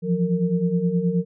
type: tone cluster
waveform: sine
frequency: 168.7 / 178.2 / 458.5 Hz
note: E3 / F3 / A#4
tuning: +40 / +35 / -29 cents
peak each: -24 / -21 / -26 dBFS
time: 0.02-1.25 s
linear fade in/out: 50 ms
effects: none